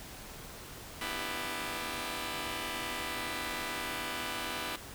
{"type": "chord", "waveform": "5% pulse", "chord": "E minor seventh", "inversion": "second", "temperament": "just", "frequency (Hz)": [247.2, 296.7, 329.6, 395.6], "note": ["B3", "D4", "E4", "G4"], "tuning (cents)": [2, 18, 0, 16], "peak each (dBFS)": [-30, -32, -29, -32], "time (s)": [1.01, 4.76], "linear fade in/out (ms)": 2, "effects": ["pink hiss -47 dBFS RMS until 4.94 s"]}